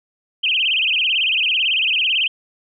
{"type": "tone with vibrato", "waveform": "sine", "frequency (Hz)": 2810, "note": "F7", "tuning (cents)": 10, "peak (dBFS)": -15, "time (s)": [0.43, 2.28], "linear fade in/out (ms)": 10, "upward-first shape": "sine", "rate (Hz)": 18, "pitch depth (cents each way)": 220, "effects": []}